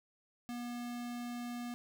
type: tone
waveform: square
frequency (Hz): 241.1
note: B3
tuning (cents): -41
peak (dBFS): -40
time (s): 0.49-1.74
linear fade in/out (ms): 0
effects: none